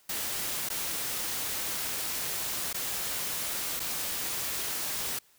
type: noise with dropouts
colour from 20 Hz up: white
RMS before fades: -33 dBFS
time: 0.09-5.19 s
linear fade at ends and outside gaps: 5 ms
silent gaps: 0.689-0.7 / 2.73-2.743 / 3.796-3.8 s
effects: white hiss -63 dBFS RMS until 5.38 s